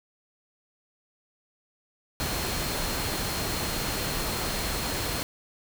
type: tone in noise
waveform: sine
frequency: 4232 Hz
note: C8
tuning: 19 cents sharp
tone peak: -39 dBFS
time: 2.2-5.23 s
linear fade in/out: 0 ms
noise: pink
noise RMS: -30 dBFS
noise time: 2.2-5.23 s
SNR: -12 dB
effects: none